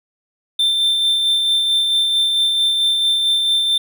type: tone with tremolo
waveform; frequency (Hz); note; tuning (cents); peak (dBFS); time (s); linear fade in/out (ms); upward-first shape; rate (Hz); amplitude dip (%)
triangle; 3566; A7; +22; -11; 0.59-3.78; 5; sine; 4.5; 30
effects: none